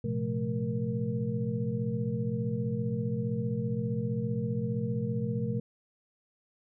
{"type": "tone cluster", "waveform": "sine", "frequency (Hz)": [112.7, 127.9, 174, 216.1, 469.7], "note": ["A2", "C3", "F3", "A3", "A#4"], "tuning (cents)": [42, -39, -6, -31, 13], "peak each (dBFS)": [-35, -33, -37, -34, -37], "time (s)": [0.04, 5.6], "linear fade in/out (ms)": 5, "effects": []}